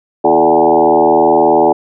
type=tone with frequency modulation; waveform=sine; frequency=586 Hz; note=D5; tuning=4 cents flat; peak=-6 dBFS; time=0.24-1.73 s; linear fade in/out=10 ms; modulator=79.1 Hz; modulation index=3.6; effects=none